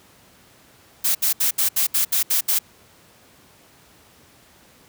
blue noise bursts, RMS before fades -19 dBFS, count 9, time 1.04-2.59 s, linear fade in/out 10 ms, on 110 ms, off 70 ms, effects pink hiss -52 dBFS RMS until 4.88 s + high-pass 80 Hz 12 dB/octave

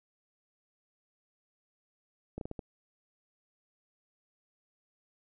slowing click train, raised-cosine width 2 ms, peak -25 dBFS, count 5, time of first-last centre 2.38-2.592 s, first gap 32 ms, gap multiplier 1.35, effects none

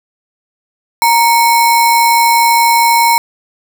sine tone with sample-and-hold, 932.3 Hz, A#5, in tune, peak -6 dBFS, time 1.02-3.18 s, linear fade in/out 0 ms, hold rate 3150 Hz, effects none

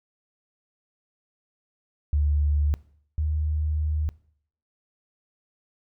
sine tone pair in turn, 73.42 / 76.49 Hz, D2 / D#2, 0 / -29 cents, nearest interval minor second, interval 71 cents, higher second, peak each -19 / -22 dBFS, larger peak first, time 2.13-2.74 / 3.18-4.09 s, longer second, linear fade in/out 0 ms, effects noise-tail reverb RT60 0.6 s tail -21 dB re dry

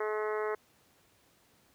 harmonic tone, 213.7 Hz, G#3, 50 cents sharp, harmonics 2 / 3 / 4 / 5 / 6 / 7 / 8 / 9 / 10, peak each -32 / -41 / -42 / -41 / -42 / -45 / -48 / -45 / -51 dBFS, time 0-0.55 s, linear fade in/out 5 ms, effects pink hiss -66 dBFS RMS until 1.74 s + high-pass 80 Hz 12 dB/octave

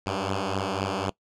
5% pulse beating tone pair, 94.9 / 98.8 Hz, F#2 / G2, +44 / +14 cents, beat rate 3.9 Hz, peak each -18 dBFS, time 0.06-1.1 s, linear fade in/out 5 ms, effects noise-tail reverb RT60 0.1 s tail -21 dB re dry + low-pass 6000 Hz 12 dB/octave

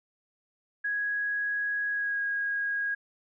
sine tone with pitch glide, 1661.2 to 1641.2 Hz, G#6 to G#6, 0 to -21 cents, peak -27 dBFS, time 0.84-2.95 s, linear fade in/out 10 ms, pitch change -21 cents, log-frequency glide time 1.9-2.21 s, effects none

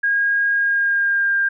sine tone with pitch glide, 1631 to 1598.4 Hz, G#6 to G6, -32 to +33 cents, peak -15 dBFS, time 0.03-1.49 s, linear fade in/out 10 ms, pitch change -35 cents, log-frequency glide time 0.51-1.36 s, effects none

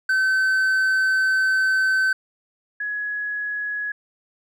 triangle / sine tone pair in turn, 1533 / 1679.4 Hz, G6 / G#6, -39 / +19 cents, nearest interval major second, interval 158 cents, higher second, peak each -15 / -24 dBFS, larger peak first, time 0.09-2.13 / 2.8-3.92 s, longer first, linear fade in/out 5 ms, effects none

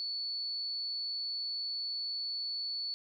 sine tone, 4442 Hz, C#8, 3 cents sharp, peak -34 dBFS, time 0-2.94 s, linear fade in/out 0 ms, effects none

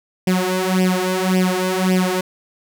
sawtooth tone with flanger, 185 Hz, F#3, in tune, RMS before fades -18 dBFS, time 0.27-2.21 s, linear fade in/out 5 ms, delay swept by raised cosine 0.37 to 3.47 ms, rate 1.8 Hz, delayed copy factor +0.85, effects none

